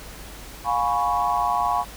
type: chord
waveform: sine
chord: C# dominant seventh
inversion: first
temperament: equal with one note detuned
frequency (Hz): 710.7 / 830.6 / 987.8 / 1108.7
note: E#5 / G#5 / B5 / C#6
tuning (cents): +30 / 0 / 0 / 0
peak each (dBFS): -25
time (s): 0.64-1.85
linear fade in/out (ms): 50
effects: added 50 Hz sine -42 dBFS peak until 1.96 s + pink hiss -41 dBFS RMS until 1.96 s